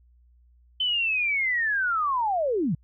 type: linear sweep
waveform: sine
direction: down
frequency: 3067 to 130 Hz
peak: -22 dBFS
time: 0.8-2.75 s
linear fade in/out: 5 ms
effects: added 60 Hz sine -55 dBFS peak until 2.83 s